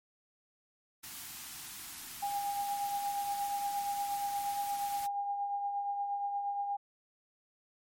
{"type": "band-stop noise", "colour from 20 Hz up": "white", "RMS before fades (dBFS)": -45, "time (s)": [1.03, 5.07], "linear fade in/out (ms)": 10, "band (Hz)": [360, 720], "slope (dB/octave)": 48}
{"type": "tone with tremolo", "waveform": "sine", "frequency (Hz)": 807, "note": "G#5", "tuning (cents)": -50, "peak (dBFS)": -30, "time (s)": [2.22, 6.77], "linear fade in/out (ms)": 10, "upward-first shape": "triangle", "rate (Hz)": 8.5, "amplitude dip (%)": 45}
{"effects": ["MP3 64 kbps"]}